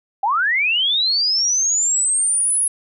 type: linear sweep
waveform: sine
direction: up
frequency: 745 to 10590 Hz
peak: -15 dBFS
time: 0.23-2.68 s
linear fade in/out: 5 ms
effects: none